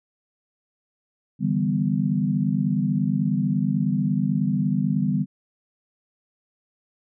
sine chord, E minor seventh, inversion third, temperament equal with one note detuned, 146.83 / 163.3 / 196 / 246.9 Hz, D3 / E3 / G3 / B3, 0 / -16 / 0 / 0 cents, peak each -25 / -28 / -23 / -26 dBFS, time 1.39-5.26 s, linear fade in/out 50 ms, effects none

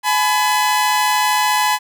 sawtooth tone pair together, 847.3 / 1001 Hz, G#5 / B5, +34 / +23 cents, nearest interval minor third, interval 289 cents, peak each -13 dBFS, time 0.03-1.79 s, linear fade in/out 50 ms, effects none

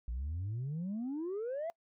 sine exponential sweep, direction up, 55 to 690 Hz, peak -33 dBFS, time 0.08-1.7 s, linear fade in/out 0 ms, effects noise-tail reverb RT60 0.1 s tail -26 dB re dry + tanh soft clip ceiling -33 dBFS

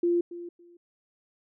sine tone with echo, 346.3 Hz, F4, 15 cents flat, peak -21 dBFS, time 0.03-0.21 s, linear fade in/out 5 ms, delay 280 ms, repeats 2, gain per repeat -15 dB, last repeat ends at 0.77 s, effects none

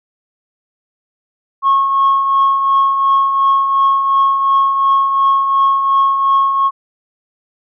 sine tone with tremolo, 1092 Hz, C#6, 26 cents flat, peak -6 dBFS, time 1.62-6.71 s, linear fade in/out 50 ms, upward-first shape triangle, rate 2.8 Hz, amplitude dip 55%, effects tanh soft clip ceiling -5 dBFS

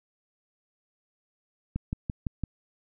click train, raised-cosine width 5 ms, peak -17 dBFS, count 5, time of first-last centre 1.76-2.437 s, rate 5.91 Hz, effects none

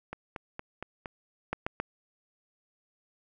two click trains, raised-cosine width 0.5 ms, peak -22 / -15 dBFS, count 5 / 3, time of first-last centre 0.13-1.058 / 1.53-1.8 s, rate 4.31 / 7.4 Hz, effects none

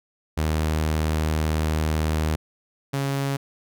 sawtooth tone pair in turn, 78 / 138.3 Hz, D#2 / C#3, +5 / -4 cents, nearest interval minor seventh, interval 991 cents, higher second, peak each -17 / -19 dBFS, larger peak first, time 0.37-2.36 / 2.93-3.37 s, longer first, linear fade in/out 10 ms, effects none

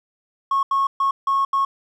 triangle tone bursts at uneven times, 1095 Hz, C#6, 22 cents flat, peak -13 dBFS, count 5, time 0.51-0.63 / 0.71-0.87 / 1-1.11 / 1.27-1.45 / 1.53-1.65 s, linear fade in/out 5 ms, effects tanh soft clip ceiling -13 dBFS

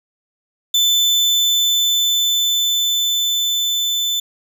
35% pulse tone with level ramp, 3520 Hz, A7, in tune, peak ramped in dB -10 to -15 dBFS, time 0.74-4.2 s, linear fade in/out 5 ms, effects none

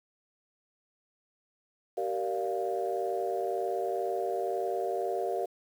sine chord, G minor seventh, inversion none, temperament equal with one note detuned, 384.2 / 466.2 / 587.3 / 698.5 Hz, G4 / Bb4 / D5 / F5, -35 / 0 / 0 / 0 cents, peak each -33 / -34 / -36 / -33 dBFS, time 1.97-5.46 s, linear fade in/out 10 ms, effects tanh soft clip ceiling -19 dBFS + 9-bit

